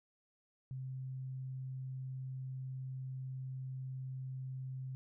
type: tone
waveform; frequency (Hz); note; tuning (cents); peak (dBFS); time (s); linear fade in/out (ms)
sine; 130.81; C3; 0; -40; 0.71-4.95; 0
effects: none